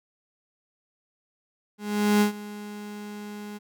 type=tone with ADSR envelope; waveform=35% pulse; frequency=207.7 Hz; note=G#3; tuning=in tune; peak=-15 dBFS; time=1.78-3.59 s; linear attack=430 ms; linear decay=110 ms; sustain=-19 dB; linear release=24 ms; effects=none